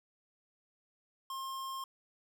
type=tone; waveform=square; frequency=1066 Hz; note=C6; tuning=32 cents sharp; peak=-39 dBFS; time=1.3-1.84 s; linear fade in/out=2 ms; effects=none